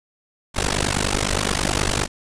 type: noise with amplitude modulation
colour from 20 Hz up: pink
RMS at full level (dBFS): -17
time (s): 0.54-2.08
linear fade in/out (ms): 50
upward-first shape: sine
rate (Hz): 49.6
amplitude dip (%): 100
effects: resampled to 22050 Hz